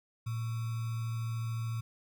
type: tone with sample-and-hold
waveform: sine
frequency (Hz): 114.2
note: A#2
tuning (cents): -35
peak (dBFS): -32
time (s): 0.26-1.81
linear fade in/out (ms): 10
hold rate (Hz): 1225
effects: none